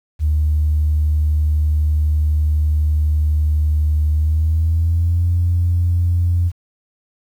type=tone with pitch glide; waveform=sine; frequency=76 to 86.8 Hz; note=D#2 to F2; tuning=-40 to -10 cents; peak=-12 dBFS; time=0.19-6.52 s; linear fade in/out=50 ms; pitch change=+230 cents; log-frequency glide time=4.11-5.27 s; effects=tanh soft clip ceiling -8 dBFS + 8-bit